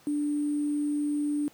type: tone with sample-and-hold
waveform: sine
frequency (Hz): 293.7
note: D4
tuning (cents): 0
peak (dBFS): -25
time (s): 0.07-1.48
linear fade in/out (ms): 0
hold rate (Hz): 8820
effects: pink hiss -58 dBFS RMS until 1.53 s + high-pass 150 Hz 12 dB/octave